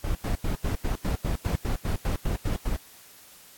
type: noise bursts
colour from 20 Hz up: brown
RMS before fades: -26 dBFS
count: 14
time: 0.04-2.763 s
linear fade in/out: 2 ms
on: 110 ms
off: 91 ms
effects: white hiss -51 dBFS RMS until 3.57 s + AAC 64 kbps